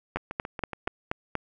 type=two click trains; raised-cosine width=0.5 ms; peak=-19 / -12 dBFS; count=6 / 6; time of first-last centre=0.17-0.873 / 0.16-1.353 s; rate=7.11 / 4.19 Hz; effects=none